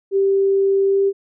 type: tone with pitch glide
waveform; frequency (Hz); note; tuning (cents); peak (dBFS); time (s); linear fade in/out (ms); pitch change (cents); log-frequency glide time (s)
sine; 391.6 to 394.1; G4 to G4; -2 to +9; -13; 0.11-1.13; 50; +11; 0.86-1.02
effects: none